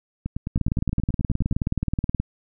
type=two click trains; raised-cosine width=5 ms; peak=-14 / -10 dBFS; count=13 / 32; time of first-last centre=0.26-1.526 / 0.56-2.2 s; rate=9.48 / 18.9 Hz; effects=none